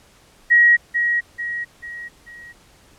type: tone with echo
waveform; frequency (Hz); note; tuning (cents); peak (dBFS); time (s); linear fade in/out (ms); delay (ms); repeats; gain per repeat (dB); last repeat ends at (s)
sine; 1900; A#6; +33; -9; 0.5-0.77; 20; 440; 4; -7; 2.53
effects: pink hiss -52 dBFS RMS until 2.98 s + low-pass 11000 Hz 12 dB/octave